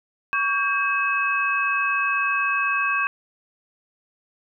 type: tone cluster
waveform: sine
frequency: 1128 / 1594 / 2572 Hz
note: C#6 / G6 / E7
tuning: +30 / +28 / -43 cents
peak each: -24 dBFS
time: 0.33-3.07 s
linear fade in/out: 0 ms
effects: none